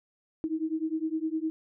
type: beating tone pair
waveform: sine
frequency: 313.1 / 322.9 Hz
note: D#4 / E4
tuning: +11 / -36 cents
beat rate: 9.8 Hz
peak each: -31 dBFS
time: 0.44-1.5 s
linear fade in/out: 0 ms
effects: none